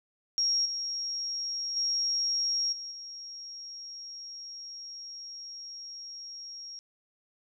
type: tone with level steps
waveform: sine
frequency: 5588 Hz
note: F8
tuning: in tune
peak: -24 / -31 / -26 / -37 / -40 dBFS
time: 0.38-6.79 s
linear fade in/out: 0 ms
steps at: 0.65 / 1.76 / 2.72 / 2.91 s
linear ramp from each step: 10 ms
effects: none